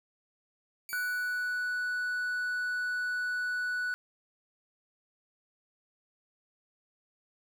5% pulse tone with exponential decay, 2300 Hz, D7, 37 cents flat, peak -29 dBFS, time 0.89-2.18 s, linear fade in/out 1 ms, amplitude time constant 280 ms
triangle tone, 1480 Hz, F#6, in tune, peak -28 dBFS, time 0.93-3.94 s, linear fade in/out 0 ms
effects none

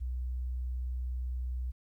sine tone, 62.3 Hz, B1, 16 cents sharp, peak -32 dBFS, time 0-1.72 s, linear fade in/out 20 ms, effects 12-bit

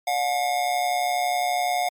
square tone with amplitude modulation, 718 Hz, F5, 48 cents sharp, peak -19 dBFS, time 0.07-1.89 s, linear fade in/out 5 ms, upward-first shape sine, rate 132 Hz, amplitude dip 65%, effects MP3 64 kbps

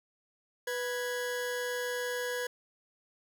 40% pulse tone pair together, 492.5 / 1661.2 Hz, B4 / G#6, -5 / 0 cents, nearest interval octave + major sixth, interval 2105 cents, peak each -33 / -36 dBFS, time 0.67-2.47 s, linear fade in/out 5 ms, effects none

